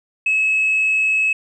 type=tone; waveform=sine; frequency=2581 Hz; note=E7; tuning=37 cents flat; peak=-13 dBFS; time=0.26-1.33 s; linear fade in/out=5 ms; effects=tanh soft clip ceiling -11 dBFS